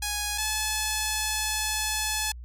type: tone pair in turn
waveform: 5% pulse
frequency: 831 / 860.3 Hz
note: G#5 / A5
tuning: +1 / -39 cents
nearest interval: minor second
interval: 60 cents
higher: second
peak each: -16 / -14 dBFS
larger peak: second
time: 0.02-0.38 / 0.38-2.32 s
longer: second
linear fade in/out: 5 ms
effects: added 60 Hz sine -38 dBFS peak until 2.44 s